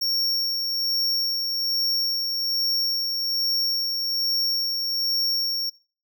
square tone with tremolo, 5510 Hz, F8, 24 cents flat, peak -21 dBFS, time 0.01-5.7 s, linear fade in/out 10 ms, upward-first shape sine, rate 1.2 Hz, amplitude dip 35%, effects noise-tail reverb RT60 0.4 s tail -24 dB re dry

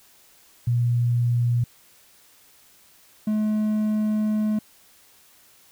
sine / triangle tone pair in turn, 120 / 213.8 Hz, B2 / A3, -49 / -49 cents, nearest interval minor seventh, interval 1000 cents, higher second, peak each -18 dBFS, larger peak neither, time 0.67-1.64 / 3.27-4.59 s, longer second, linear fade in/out 5 ms, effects white hiss -55 dBFS RMS until 5.71 s

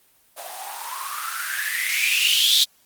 violet noise with band-pass filter sweep, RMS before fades -23 dBFS, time 0.36-2.65 s, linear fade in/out 20 ms, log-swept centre 640 to 3800 Hz, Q 9.4, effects white hiss -59 dBFS RMS until 2.85 s + Opus 32 kbps

